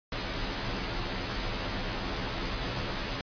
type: noise with comb filter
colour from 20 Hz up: pink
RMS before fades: -33 dBFS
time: 0.12-3.21 s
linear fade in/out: 2 ms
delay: 13 ms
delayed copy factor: -0.95
effects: resampled to 11025 Hz